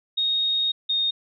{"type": "tone pair in turn", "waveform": "sine", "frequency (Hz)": [3729, 3697], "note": ["A#7", "A#7"], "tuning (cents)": [0, -15], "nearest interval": "unison", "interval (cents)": 15, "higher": "first", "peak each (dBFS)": [-20, -20], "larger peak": "neither", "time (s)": [[0.17, 0.72], [0.89, 1.11]], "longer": "first", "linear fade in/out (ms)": 10, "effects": []}